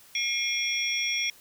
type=tone cluster; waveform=sine; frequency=2153 / 2398 / 3352 / 5600 Hz; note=C7 / D7 / G#7 / F8; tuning=+49 / +36 / +15 / +4 cents; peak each=-31 dBFS; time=0.15-1.3 s; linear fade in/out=2 ms; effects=white hiss -54 dBFS RMS until 1.4 s